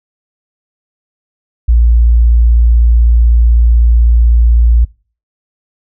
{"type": "tone", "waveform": "sine", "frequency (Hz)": 58, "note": "A#1", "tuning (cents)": -8, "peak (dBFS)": -4, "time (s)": [1.68, 4.85], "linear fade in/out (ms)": 10, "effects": ["noise-tail reverb RT60 0.4 s tail -24 dB re dry"]}